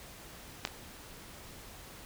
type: clicks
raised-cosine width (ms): 0.2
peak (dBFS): -13 / -24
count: 2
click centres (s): 0.651 / 0.674
effects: pink hiss -50 dBFS RMS until 2.05 s